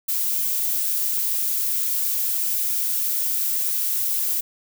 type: noise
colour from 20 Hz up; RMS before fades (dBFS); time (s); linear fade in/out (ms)
violet; -23; 0.08-4.41; 10
effects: none